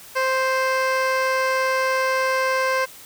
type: tone with low-pass filter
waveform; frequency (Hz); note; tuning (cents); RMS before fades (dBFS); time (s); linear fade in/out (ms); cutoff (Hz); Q
15% pulse; 523.3; C5; 0; -21; 0.15-2.86; 20; 5900; 0.52
effects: white hiss -43 dBFS RMS until 3.05 s